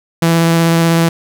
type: tone with vibrato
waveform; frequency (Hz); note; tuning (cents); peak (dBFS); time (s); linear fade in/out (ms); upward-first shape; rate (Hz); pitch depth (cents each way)
sawtooth; 166.3; E3; +16; -5; 0.22-1.09; 5; sine; 16; 10
effects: none